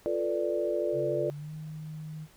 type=chord; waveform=sine; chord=B half-diminished seventh; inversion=second; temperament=equal; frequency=349.2 / 440 / 493.9 / 587.3 Hz; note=F4 / A4 / B4 / D5; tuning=0 / 0 / 0 / 0 cents; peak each=-32 / -33 / -35 / -30 dBFS; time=0.06-1.3 s; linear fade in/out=0 ms
type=tone with pitch glide; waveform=sine; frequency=138.3 to 155.24 Hz; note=C#3 to D#3; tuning=-4 to -4 cents; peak=-37 dBFS; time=0.92-2.28 s; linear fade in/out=50 ms; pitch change=+200 cents; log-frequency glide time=1.21-1.53 s
effects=pink hiss -59 dBFS RMS until 2.36 s